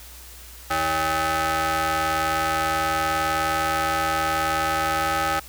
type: ring-modulated tone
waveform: sawtooth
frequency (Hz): 239.9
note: A#3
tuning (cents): +50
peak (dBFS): -14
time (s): 0.7-5.4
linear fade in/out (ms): 10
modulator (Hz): 1040
effects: added 60 Hz sine -44 dBFS peak until 5.48 s + white hiss -44 dBFS RMS until 5.48 s